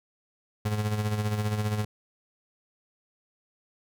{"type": "tone with tremolo", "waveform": "35% pulse", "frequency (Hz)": 105.8, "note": "G#2", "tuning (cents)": 33, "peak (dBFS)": -22, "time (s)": [0.65, 1.85], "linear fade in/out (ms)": 5, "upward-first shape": "sine", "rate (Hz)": 15, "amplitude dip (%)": 55, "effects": []}